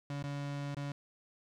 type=tone with dropouts; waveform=35% pulse; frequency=142.4 Hz; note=C#3; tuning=47 cents sharp; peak=-35 dBFS; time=0.1-0.92 s; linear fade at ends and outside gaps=2 ms; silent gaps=0.227-0.239 / 0.747-0.768 s; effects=low-pass 6000 Hz 12 dB/octave + 11-bit